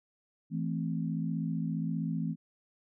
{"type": "chord", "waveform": "sine", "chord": "A minor", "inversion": "second", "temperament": "equal", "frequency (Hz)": [164.81, 220, 261.6], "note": ["E3", "A3", "C4"], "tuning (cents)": [0, 0, 0], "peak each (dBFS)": [-32, -36, -37], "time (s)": [0.5, 2.36], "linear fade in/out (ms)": 50, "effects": []}